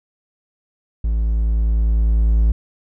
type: tone with level ramp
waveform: triangle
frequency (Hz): 55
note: A1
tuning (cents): 0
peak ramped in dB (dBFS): -14 to -9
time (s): 1.04-2.52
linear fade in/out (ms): 5
effects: none